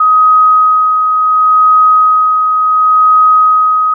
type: tone with tremolo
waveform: sine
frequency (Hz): 1259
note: D#6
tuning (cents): +20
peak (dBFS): -3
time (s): 0-3.94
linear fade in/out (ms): 5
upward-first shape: sine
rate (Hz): 0.7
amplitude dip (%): 40
effects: none